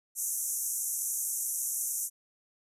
white band-pass noise, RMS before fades -33 dBFS, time 0.15-2.1 s, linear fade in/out 50 ms, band 5900 to 13000 Hz, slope 96 dB/octave, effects none

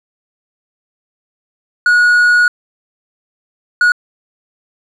triangle tone bursts at uneven times, 1454 Hz, F#6, 31 cents flat, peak -5 dBFS, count 2, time 1.86-2.48 / 3.81-3.92 s, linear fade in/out 2 ms, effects resampled to 24000 Hz

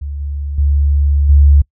sine tone with level steps, 71.5 Hz, D2, 46 cents flat, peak -20 / -18 / -9 / -4 dBFS, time 0.01-1.62 s, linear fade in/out 10 ms, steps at 0.2 / 0.58 / 1.29 s, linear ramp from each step 5 ms, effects noise-tail reverb RT60 0.1 s tail -25 dB re dry

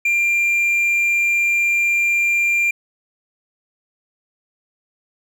triangle tone, 2384 Hz, D7, 25 cents sharp, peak -13 dBFS, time 0.05-2.71 s, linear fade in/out 5 ms, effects none

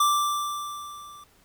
square tone with level ramp, 1174.7 Hz, D6, in tune, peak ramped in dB -18 to -45 dBFS, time 0-1.24 s, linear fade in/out 5 ms, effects pink hiss -60 dBFS RMS until 1.44 s

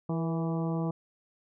harmonic tone with a mistuned harmonic, 164.81 Hz, E3, in tune, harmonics 1 / 2 / 3 / 4 / 5 / 6 / 7, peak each -29 / -35 / -39 / -41 / -43 / -45 / -46 dBFS, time 0.09-0.91 s, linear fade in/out 5 ms, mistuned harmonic 3, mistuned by -38 cents, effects none

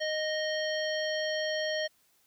harmonic tone with a mistuned harmonic, 620 Hz, D#5, 6 cents flat, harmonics 1 / 3 / 5 / 7 / 9, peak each -31 / -35 / -38 / -41 / -42 dBFS, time 0-1.88 s, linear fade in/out 20 ms, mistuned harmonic 5, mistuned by +29 cents, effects white hiss -68 dBFS RMS until 2.26 s

